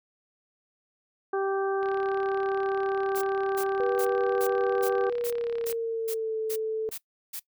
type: harmonic tone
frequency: 390 Hz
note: G4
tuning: 9 cents flat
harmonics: 1 / 2 / 3 / 4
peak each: -26 / -32 / -36 / -38 dBFS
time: 1.33-5.1 s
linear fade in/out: 5 ms
type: click train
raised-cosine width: 0.3 ms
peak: -27 dBFS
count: 137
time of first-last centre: 1.83-5.727 s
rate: 34.9 Hz
type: noise bursts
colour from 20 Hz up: blue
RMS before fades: -36 dBFS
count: 11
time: 3.15-7.398 s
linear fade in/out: 10 ms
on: 68 ms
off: 350 ms
type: tone with pitch glide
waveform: sine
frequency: 484.9 to 439.5 Hz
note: B4 to A4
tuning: -32 to -2 cents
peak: -26 dBFS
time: 3.8-6.89 s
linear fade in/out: 0 ms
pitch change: -170 cents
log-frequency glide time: 5.03-6.38 s
effects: noise-tail reverb RT60 0.1 s tail -20 dB re dry